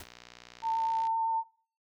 pink noise with exponential decay, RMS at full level -37 dBFS, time 0-0.08 s, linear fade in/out 5 ms, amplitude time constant 16 ms
click train, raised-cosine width 0.2 ms, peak -30 dBFS, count 64, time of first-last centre 0.02-1.07 s, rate 60 Hz
sine tone with vibrato, 901 Hz, A5, 41 cents sharp, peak -26 dBFS, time 0.62-1.44 s, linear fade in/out 50 ms, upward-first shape sine, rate 7.8 Hz, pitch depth 11 cents each way
effects noise-tail reverb RT60 0.4 s tail -19 dB re dry

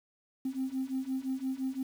sine beating tone pair, 260 / 265.8 Hz, C4 / C4, -11 / +27 cents, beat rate 5.8 Hz, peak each -34 / -33 dBFS, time 0.45-1.83 s, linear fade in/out 5 ms, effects tanh soft clip ceiling -26 dBFS + 9-bit

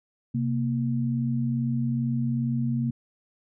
sine tone pair together, 130.81 / 233.2 Hz, C3 / A#3, 0 / +1 cents, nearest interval minor seventh, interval 1001 cents, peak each -26 dBFS, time 0.34-2.91 s, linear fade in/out 10 ms, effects none

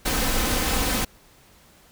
pink noise with comb filter, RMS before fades -23 dBFS, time 0.05-1.05 s, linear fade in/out 10 ms, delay 3.9 ms, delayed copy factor +0.5, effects pink hiss -54 dBFS RMS until 1.91 s

